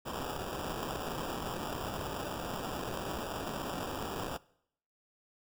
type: noise with sample-and-hold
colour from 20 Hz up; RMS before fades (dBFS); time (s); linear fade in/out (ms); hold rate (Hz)
white; -38; 0.05-4.38; 20; 2100
effects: noise-tail reverb RT60 0.7 s tail -22 dB re dry